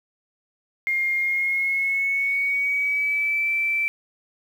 sine tone with pitch glide, 2125 to 2331 Hz, C7 to D7, +26 to -14 cents, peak -20 dBFS, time 0.87-3.88 s, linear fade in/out 0 ms, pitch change +160 cents, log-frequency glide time 1.16-3.49 s, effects 8-bit

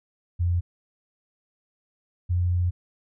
sine tone pair in turn, 87.31 / 88.68 Hz, F2 / F2, 0 / +27 cents, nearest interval unison, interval 27 cents, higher second, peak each -20 dBFS, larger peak neither, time 0.39-0.61 / 2.29-2.71 s, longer second, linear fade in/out 20 ms, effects none

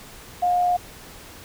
sine tone with amplitude modulation, 714 Hz, F5, 38 cents sharp, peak -16 dBFS, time 0.42-0.77 s, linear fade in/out 10 ms, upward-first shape sine, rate 88.9 Hz, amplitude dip 25%, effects pink hiss -43 dBFS RMS until 1.44 s

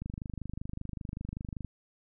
click train, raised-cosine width 5 ms, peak -25 dBFS, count 42, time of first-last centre 0.02-1.647 s, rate 25.2 Hz, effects none

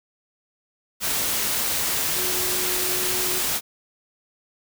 sine tone in noise, 365.8 Hz, F#4, 20 cents flat, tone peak -32 dBFS, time 2.14-3.43 s, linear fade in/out 50 ms, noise white, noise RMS -24 dBFS, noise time 1-3.61 s, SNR -11 dB, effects none

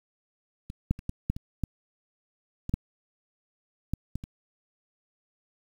clicks, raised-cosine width 5 ms, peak -25 / -11 / -29 / -18 / -13 / -24 / -15 / -21 / -12 / -15 / -19 / -27 dBFS, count 12, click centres 0.701 / 0.91 / 0.991 / 1.094 / 1.3 / 1.365 / 1.637 / 2.694 / 2.74 / 3.936 / 4.156 / 4.239 s, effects 8-bit

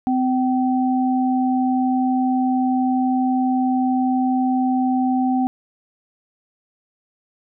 sine tone pair together, 256.3 / 768 Hz, C4 / G5, -36 / -36 cents, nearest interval octave + perfect fifth, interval 1900 cents, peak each -17 / -22 dBFS, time 0.07-5.47 s, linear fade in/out 0 ms, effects none

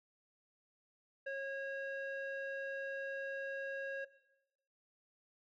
square tone with low-pass filter, 546 Hz, C#5, 26 cents flat, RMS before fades -41 dBFS, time 1.26-4.05 s, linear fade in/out 10 ms, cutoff 2000 Hz, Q 3.8, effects noise-tail reverb RT60 0.9 s tail -17 dB re dry

